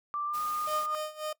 sine tone with pitch glide, 1174.7 to 1221.8 Hz, D6 to D#6, 0 to -32 cents, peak -30 dBFS, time 0.14-0.95 s, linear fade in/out 0 ms, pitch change +68 cents, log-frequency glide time 0.27-0.39 s
white noise, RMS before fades -45 dBFS, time 0.33-0.87 s, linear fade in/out 20 ms
30% pulse tone with tremolo, 614 Hz, D#5, 23 cents flat, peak -29 dBFS, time 0.67-1.33 s, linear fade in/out 5 ms, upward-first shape sine, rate 3.7 Hz, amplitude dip 85%
effects noise-tail reverb RT60 0.1 s tail -19 dB re dry

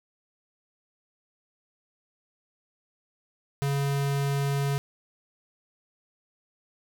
square tone, 140.1 Hz, C#3, 19 cents sharp, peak -25 dBFS, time 3.62-4.78 s, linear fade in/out 0 ms, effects none

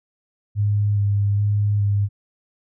sine tone with vibrato, 102.3 Hz, G#2, 26 cents flat, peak -16 dBFS, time 0.55-2.09 s, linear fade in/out 50 ms, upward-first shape square, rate 1.2 Hz, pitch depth 15 cents each way, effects none

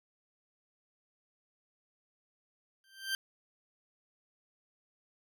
20% pulse tone with exponential growth, 1568 Hz, G6, in tune, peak -24 dBFS, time 2.84-3.15 s, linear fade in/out 1 ms, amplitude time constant 67 ms, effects none

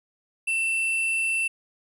sine tone pair together, 2681 / 10122 Hz, E7 / D#9, +29 / +29 cents, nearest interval octave + major seventh, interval 2300 cents, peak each -21 / -31 dBFS, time 0.47-1.48 s, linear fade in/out 10 ms, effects tanh soft clip ceiling -19 dBFS + 10-bit

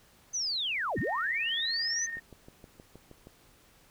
sine linear two-way sweep, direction down then up, 6272 to 72.5 to 6272 Hz, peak -29 dBFS, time 0.33-2.07 s, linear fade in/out 20 ms, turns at 0.99 s
sine tone with tremolo, 1839 Hz, A#6, 24 cents flat, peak -33 dBFS, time 0.96-2.2 s, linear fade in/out 20 ms, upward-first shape square, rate 18 Hz, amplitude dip 40%
click train, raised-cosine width 2 ms, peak -35 dBFS, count 8, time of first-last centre 2.17-3.271 s, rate 6.36 Hz
effects pink hiss -61 dBFS RMS until 3.9 s

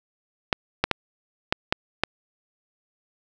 clicks, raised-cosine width 0.3 ms, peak -3 dBFS, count 6, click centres 0.528 / 0.84 / 0.913 / 1.525 / 1.725 / 2.036 s, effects none

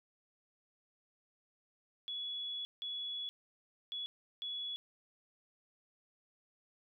sine tone bursts at uneven times, 3389 Hz, G#7, 34 cents sharp, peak -38 dBFS, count 4, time 2.08-2.65 / 2.82-3.29 / 3.92-4.06 / 4.42-4.76 s, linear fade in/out 0 ms, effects none

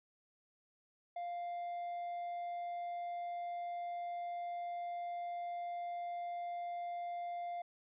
triangle tone, 698.5 Hz, F5, in tune, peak -37 dBFS, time 1.16-7.62 s, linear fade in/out 5 ms, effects resampled to 8000 Hz

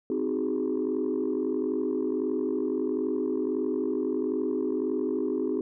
sine chord, Ab dominant seventh, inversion first, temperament just, 259.6 / 311.5 / 373.8 / 415.3 Hz, C4 / Eb4 / Gb4 / Ab4, -13 / +2 / +18 / 0 cents, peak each -30 dBFS, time 0.1-5.61 s, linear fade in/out 2 ms, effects tanh soft clip ceiling -19 dBFS

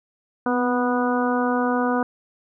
harmonic tone with a mistuned harmonic, 245.9 Hz, B3, 7 cents flat, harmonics 1 / 2 / 3 / 4 / 5 / 6, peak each -22 / -25 / -27 / -28 / -29 / -30 dBFS, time 0.46-2.03 s, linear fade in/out 2 ms, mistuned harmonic 1, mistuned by +27 cents, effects none

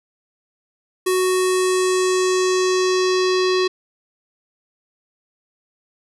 square tone with low-pass filter sweep, 370 Hz, F#4, in tune, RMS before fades -18 dBFS, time 1.06-3.68 s, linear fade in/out 10 ms, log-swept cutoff 11000 to 4500 Hz, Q 2.5, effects none

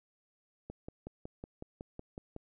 click train, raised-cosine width 2 ms, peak -29 dBFS, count 10, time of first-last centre 0.7-2.364 s, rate 5.41 Hz, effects none

